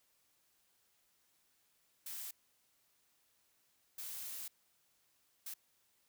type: noise bursts at uneven times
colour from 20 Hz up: blue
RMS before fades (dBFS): -45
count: 3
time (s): 2.06-2.31 / 3.98-4.48 / 5.46-5.54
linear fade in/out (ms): 5
effects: white hiss -75 dBFS RMS until 6.08 s